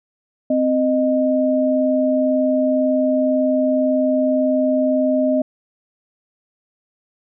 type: tone pair together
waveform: sine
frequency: 260.1 / 618 Hz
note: C4 / D#5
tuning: -10 / -12 cents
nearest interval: octave + minor third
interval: 1498 cents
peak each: -17 dBFS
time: 0.5-5.42 s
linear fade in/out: 5 ms
effects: none